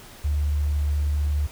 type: tone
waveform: sine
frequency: 73.42 Hz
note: D2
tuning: in tune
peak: -20 dBFS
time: 0.24-1.47 s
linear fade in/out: 10 ms
effects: pink hiss -45 dBFS RMS until 1.51 s